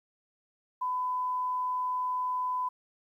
sine tone, 1004 Hz, B5, 28 cents sharp, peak -28 dBFS, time 0.81-2.69 s, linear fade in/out 10 ms, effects 11-bit

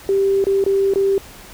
sine tone with dropouts, 392 Hz, G4, in tune, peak -13 dBFS, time 0.09-1.18 s, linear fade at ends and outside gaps 1 ms, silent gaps 0.441-0.468 / 0.64-0.663 / 0.937-0.958 s, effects pink hiss -40 dBFS RMS until 1.53 s

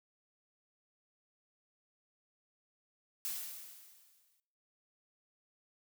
blue noise with exponential decay, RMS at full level -37 dBFS, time 3.25-4.4 s, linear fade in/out 0 ms, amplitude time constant 250 ms, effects noise-tail reverb RT60 0.7 s tail -20 dB re dry

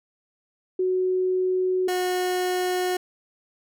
sine / 30% pulse tone pair in turn, 370 / 363.9 Hz, F#4 / F#4, 0 / -29 cents, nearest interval unison, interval 29 cents, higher first, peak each -20 dBFS, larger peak neither, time 0.79-1.88 / 1.88-2.97 s, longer neither, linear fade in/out 5 ms, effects none

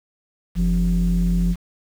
sine tone pair together, 46.25 / 174.61 Hz, F#1 / F3, 0 / 0 cents, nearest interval octave + major seventh, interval 2300 cents, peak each -17 dBFS, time 0.55-1.56 s, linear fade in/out 50 ms, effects tanh soft clip ceiling -12 dBFS + 7-bit

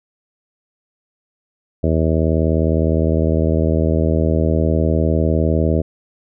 harmonic tone, 79.8 Hz, D#2, 44 cents sharp, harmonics 1 / 2 / 3 / 4 / 5 / 6 / 7 / 8, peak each -17 / -20 / -22 / -23 / -24 / -25 / -25 / -26 dBFS, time 1.83-5.82 s, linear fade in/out 10 ms, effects none

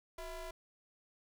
30% pulse ring-modulated tone, 339.9 Hz, F4, 47 cents flat, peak -37 dBFS, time 0.18-0.51 s, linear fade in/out 5 ms, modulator 313 Hz, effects none

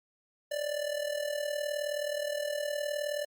square tone with amplitude modulation, 587.3 Hz, D5, in tune, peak -29 dBFS, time 0.51-3.25 s, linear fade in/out 10 ms, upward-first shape sine, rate 39.2 Hz, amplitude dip 70%, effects Opus 48 kbps

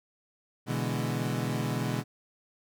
30% pulse chord, E dominant seventh, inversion second, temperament equal, 123.47 / 146.83 / 164.81 / 207.7 Hz, B2 / D3 / E3 / G#3, 0 / 0 / 0 / 0 cents, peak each -29 / -32 / -34 / -33 dBFS, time 0.66-2.04 s, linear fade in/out 50 ms, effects none

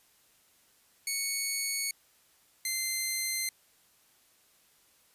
10% pulse tone pair in turn, 2219 / 2076 Hz, C#7 / C7, +1 / -14 cents, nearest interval minor second, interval 115 cents, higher first, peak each -21 dBFS, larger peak neither, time 1.07-1.91 / 2.65-3.49 s, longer neither, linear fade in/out 2 ms, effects white hiss -65 dBFS RMS until 5.14 s + resampled to 32000 Hz

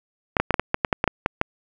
clicks, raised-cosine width 0.5 ms, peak -3 dBFS, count 12, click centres 0.368 / 0.4 / 0.507 / 0.542 / 0.596 / 0.744 / 0.848 / 0.928 / 1.041 / 1.077 / 1.261 / 1.414 s, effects none

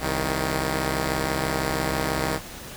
5% pulse tone pair together, 66.1 / 157.21 Hz, C2 / D#3, +18 / +18 cents, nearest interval octave + minor third, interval 1500 cents, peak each -15 dBFS, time 0-2.4 s, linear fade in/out 50 ms, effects pink hiss -39 dBFS RMS until 2.76 s

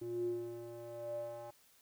square tone with band-pass filter sweep, 117.7 Hz, A#2, 17 cents sharp, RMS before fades -42 dBFS, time 0.01-1.51 s, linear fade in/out 10 ms, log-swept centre 310 to 720 Hz, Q 9.6, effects white hiss -67 dBFS RMS until 1.81 s

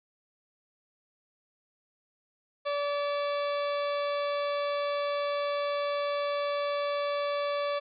harmonic tone with a mistuned harmonic, 576 Hz, D5, 34 cents flat, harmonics 1 / 2 / 3 / 4 / 5 / 6 / 7 / 8, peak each -29 / -34 / -44 / -43 / -46 / -44 / -51 / -50 dBFS, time 2.65-7.8 s, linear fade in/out 20 ms, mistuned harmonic 5, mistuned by -100 cents, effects none

